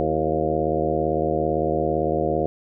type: harmonic tone with a mistuned harmonic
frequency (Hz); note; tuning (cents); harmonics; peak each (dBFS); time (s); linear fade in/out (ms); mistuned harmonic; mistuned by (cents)
77.78; D#2; 0; 1 / 2 / 3 / 4 / 5 / 6 / 7 / 8 / 9; -32 / -30 / -32 / -28 / -27 / -27 / -26 / -33 / -27; 0-2.46; 0; 4; +67
effects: none